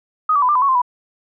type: tone with pitch steps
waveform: sine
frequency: 1251 / 1150 / 1002 / 1188 / 1007 / 1111 / 1044 / 982 Hz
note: D#6 / D6 / B5 / D6 / B5 / C#6 / C6 / B5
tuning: +9 / -37 / +25 / +20 / +33 / +4 / -4 / -10 cents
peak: -12 dBFS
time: 0.29-0.818 s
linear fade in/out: 5 ms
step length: 66 ms
effects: none